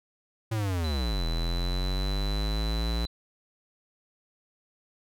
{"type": "linear two-way sweep", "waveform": "square", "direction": "down then up", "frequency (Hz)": [114.1, 40.11, 58.2], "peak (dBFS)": -27, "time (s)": [0.51, 3.06], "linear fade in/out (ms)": 10, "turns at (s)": 1.25}
{"type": "tone", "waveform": "sine", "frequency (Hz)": 4000, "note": "B7", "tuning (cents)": 21, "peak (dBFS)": -37, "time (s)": [0.84, 3.07], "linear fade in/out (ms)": 5}
{"effects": []}